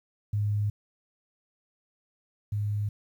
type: tone pair in turn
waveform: sine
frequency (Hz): 103.83 / 103.83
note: G#2 / G#2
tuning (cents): 0 / 0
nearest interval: unison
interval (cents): 0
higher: neither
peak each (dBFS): -24 / -26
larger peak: first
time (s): 0.33-0.7 / 2.52-2.89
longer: neither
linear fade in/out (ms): 5
effects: 10-bit